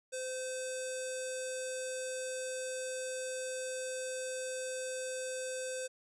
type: tone with low-pass filter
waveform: square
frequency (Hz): 515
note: C5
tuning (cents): -28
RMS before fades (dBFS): -39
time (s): 0.12-5.88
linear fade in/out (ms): 20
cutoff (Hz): 8100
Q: 6.6
effects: none